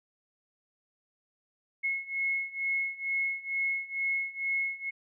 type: beating tone pair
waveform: sine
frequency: 2175 / 2177.2 Hz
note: C#7 / C#7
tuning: -33 / -32 cents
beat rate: 2.2 Hz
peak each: -33 / -31 dBFS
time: 1.83-4.91 s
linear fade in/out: 20 ms
effects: none